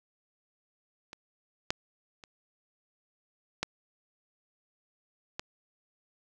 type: clicks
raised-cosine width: 0.2 ms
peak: -26 / -10 / -30 / -12 / -17 dBFS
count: 5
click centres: 1.131 / 1.705 / 2.238 / 3.63 / 5.395 s
effects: none